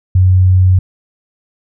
sine tone, 92.5 Hz, F#2, in tune, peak -5 dBFS, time 0.15-0.79 s, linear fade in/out 5 ms, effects none

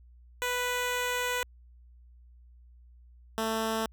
10% pulse tone pair in turn, 493.9 / 222.4 Hz, B4 / A3, 0 / +19 cents, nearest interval octave + major second, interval 1381 cents, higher first, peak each -20 dBFS, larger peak neither, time 0.42-1.43 / 3.38-3.86 s, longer first, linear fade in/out 0 ms, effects added 60 Hz sine -52 dBFS peak until 3.92 s

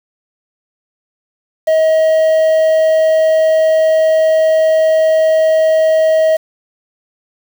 triangle tone with quantisation, 635 Hz, D#5, 35 cents sharp, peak -6 dBFS, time 1.67-6.37 s, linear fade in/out 10 ms, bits 5, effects none

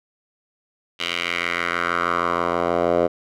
10% pulse tone with band-pass filter sweep, 86.3 Hz, F2, 20 cents flat, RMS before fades -22 dBFS, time 0.99-3.08 s, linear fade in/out 20 ms, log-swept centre 3000 to 580 Hz, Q 2.5, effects none

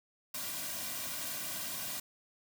white noise with comb filter, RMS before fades -39 dBFS, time 0.34-2 s, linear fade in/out 5 ms, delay 2.3 ms, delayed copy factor -0.8, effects none

